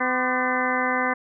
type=harmonic tone with a mistuned harmonic; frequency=254 Hz; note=B3; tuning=49 cents sharp; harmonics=1 / 2 / 3 / 4 / 5 / 6 / 7 / 8; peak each=-29 / -29 / -29 / -29 / -29 / -29 / -29 / -29 dBFS; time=0-1.14 s; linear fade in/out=10 ms; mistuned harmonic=5; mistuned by=-98 cents; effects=none